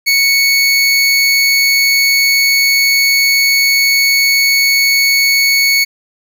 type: tone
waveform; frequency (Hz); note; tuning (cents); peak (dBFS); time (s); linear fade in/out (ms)
25% pulse; 2217; C#7; 0; -5; 0.06-5.85; 20
effects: none